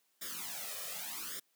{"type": "noise with flanger", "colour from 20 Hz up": "white", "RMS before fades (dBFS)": -42, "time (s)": [0.21, 1.4], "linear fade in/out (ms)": 10, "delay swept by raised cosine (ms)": [0.57, 1.67], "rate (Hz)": 0.85, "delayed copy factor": 0.9, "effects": ["white hiss -75 dBFS RMS until 1.55 s", "high-pass 200 Hz 12 dB/octave"]}